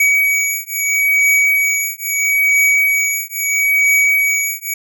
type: beating tone pair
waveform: square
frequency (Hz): 2265 / 2265.76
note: C#7 / C#7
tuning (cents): +37 / +37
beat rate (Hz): 0.76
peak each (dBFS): -16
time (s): 0-4.74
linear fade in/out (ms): 5
effects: none